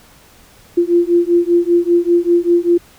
sine beating tone pair, 343.5 / 348.6 Hz, F4 / F4, -29 / -3 cents, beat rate 5.1 Hz, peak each -13 dBFS, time 0.77-2.78 s, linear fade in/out 10 ms, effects pink hiss -46 dBFS RMS until 2.98 s

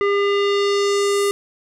square tone with low-pass filter sweep, 402.7 Hz, G4, 47 cents sharp, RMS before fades -18 dBFS, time 0.01-1.31 s, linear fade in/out 0 ms, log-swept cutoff 1900 to 11000 Hz, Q 1.6, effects none

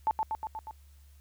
sine tone with echo, 876 Hz, A5, 8 cents flat, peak -23 dBFS, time 0.07-0.11 s, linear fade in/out 0 ms, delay 120 ms, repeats 5, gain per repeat -3 dB, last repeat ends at 0.71 s, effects added 71 Hz sine -53 dBFS peak until 1.2 s + white hiss -67 dBFS RMS until 1.2 s

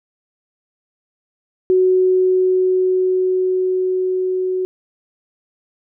sine tone with level ramp, 370.8 Hz, F#4, 4 cents sharp, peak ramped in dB -10 to -17 dBFS, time 1.7-4.65 s, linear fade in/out 0 ms, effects none

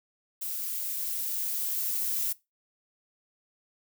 violet noise with level ramp, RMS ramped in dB -34 to -29 dBFS, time 0.41-2.33 s, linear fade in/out 10 ms, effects noise-tail reverb RT60 0.2 s tail -19 dB re dry

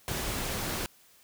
pink noise, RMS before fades -33 dBFS, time 0.08-0.86 s, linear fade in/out 0 ms, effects white hiss -60 dBFS RMS until 1.23 s

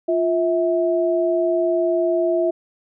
sine tone pair together, 349.2 / 650.1 Hz, F4 / E5, 0 / -24 cents, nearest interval major seventh, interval 1076 cents, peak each -19 dBFS, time 0.08-2.51 s, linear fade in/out 10 ms, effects none

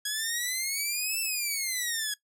10% pulse exponential two-way sweep, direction up then down, 1661.2 to 2674 to 1661.2 Hz, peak -20 dBFS, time 0.05-2.14 s, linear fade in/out 5 ms, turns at 1.2 s, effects noise-tail reverb RT60 0.1 s tail -17 dB re dry

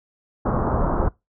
pink low-pass noise, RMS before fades -21 dBFS, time 0.45-1.09 s, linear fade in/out 10 ms, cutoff 1300 Hz, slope 48 dB/octave, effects noise-tail reverb RT60 0.2 s tail -23 dB re dry

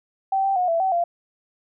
sine tone with pitch steps, 774 / 781 / 725 / 667 / 762 / 689 Hz, G5 / G5 / F#5 / E5 / G5 / F5, -22 / -7 / -35 / +20 / -49 / -24 cents, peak -18 dBFS, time 0.32-1.04 s, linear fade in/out 5 ms, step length 120 ms, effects none

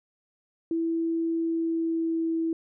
sine tone with pitch glide, 330 to 327.2 Hz, E4 to E4, +2 to -13 cents, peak -24 dBFS, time 0.71-2.53 s, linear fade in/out 2 ms, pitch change -15 cents, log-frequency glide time 1.39-2.37 s, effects none

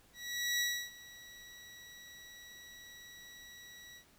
20% pulse tone with ADSR envelope, 1934 Hz, B6, 37 cents flat, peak -25 dBFS, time 0.13-4.05 s, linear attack 470 ms, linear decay 300 ms, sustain -21 dB, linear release 88 ms, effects pink hiss -65 dBFS RMS until 4.18 s

